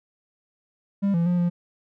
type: tone with pitch steps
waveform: triangle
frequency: 199.1 / 169.3 / 176.8 / 174.3 Hz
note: G3 / E3 / F3 / F3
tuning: +27 / +46 / +22 / -3 cents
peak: -17 dBFS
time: 1.02-1.5 s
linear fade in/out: 20 ms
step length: 120 ms
effects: none